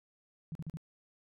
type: tone bursts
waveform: sine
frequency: 160.3 Hz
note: E3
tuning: 48 cents flat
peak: -37 dBFS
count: 4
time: 0.52-0.771 s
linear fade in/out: 0 ms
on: 32 ms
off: 41 ms
effects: none